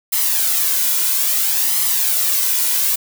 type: noise with flanger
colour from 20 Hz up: blue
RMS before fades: -17 dBFS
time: 0.12-2.96 s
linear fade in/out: 10 ms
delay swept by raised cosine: 0.97 to 2.07 ms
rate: 0.6 Hz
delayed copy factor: +0.55
effects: none